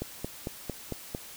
click train, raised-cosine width 2 ms, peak -19 dBFS, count 6, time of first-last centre 0.02-1.149 s, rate 4.43 Hz, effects white hiss -46 dBFS RMS until 1.36 s

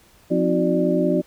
sine tone cluster, 177.7 / 261.1 / 317.1 / 368 / 593 Hz, F3 / C4 / D#4 / F#4 / D5, +30 / -3 / +33 / -9 / +17 cents, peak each -23 dBFS, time 0.3-1.22 s, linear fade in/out 20 ms, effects pink hiss -54 dBFS RMS until 1.26 s

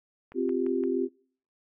click train, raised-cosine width 0.5 ms, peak -32 dBFS, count 4, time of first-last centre 0.32-0.837 s, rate 5.8 Hz
sine chord, C suspended fourth, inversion none, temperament equal, 261.6 / 349.2 / 392 Hz, C4 / F4 / G4, 0 / 0 / 0 cents, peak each -29 dBFS, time 0.34-1.09 s, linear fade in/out 50 ms
effects noise-tail reverb RT60 0.5 s tail -23 dB re dry

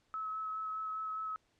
sine tone with vibrato, 1291 Hz, E6, 37 cents flat, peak -36 dBFS, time 0.14-1.36 s, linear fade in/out 0 ms, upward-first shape sine, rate 4.9 Hz, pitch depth 13 cents each way, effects pink hiss -74 dBFS RMS until 1.59 s + low-pass 7000 Hz 12 dB/octave

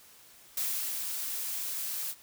blue noise with ADSR envelope, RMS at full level -31 dBFS, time 0.57-2.15 s, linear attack 4 ms, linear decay 380 ms, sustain -4 dB, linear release 53 ms, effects white hiss -56 dBFS RMS until 2.22 s

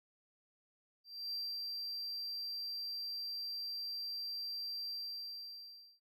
triangle tone with ADSR envelope, 4712 Hz, D8, 5 cents sharp, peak -36 dBFS, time 1.04-6 s, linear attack 290 ms, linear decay 240 ms, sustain -2 dB, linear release 1100 ms, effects none

